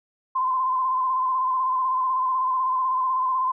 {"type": "tone with vibrato", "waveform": "sine", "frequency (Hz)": 1032, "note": "C6", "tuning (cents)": -24, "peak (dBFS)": -20, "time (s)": [0.35, 3.52], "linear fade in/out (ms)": 10, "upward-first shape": "square", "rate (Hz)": 16, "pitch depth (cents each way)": 31, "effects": []}